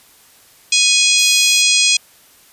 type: harmonic tone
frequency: 830.6 Hz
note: G#5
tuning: in tune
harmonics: 3 / 4 / 5 / 6 / 7 / 8 / 9 / 10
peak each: -16 / -17 / -19 / -18 / -21 / -19 / -24 / -21 dBFS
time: 0.72-1.97 s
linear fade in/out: 5 ms
type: noise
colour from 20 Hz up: violet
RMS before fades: -26 dBFS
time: 1.18-1.62 s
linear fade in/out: 10 ms
effects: white hiss -48 dBFS RMS until 2.52 s + resampled to 32000 Hz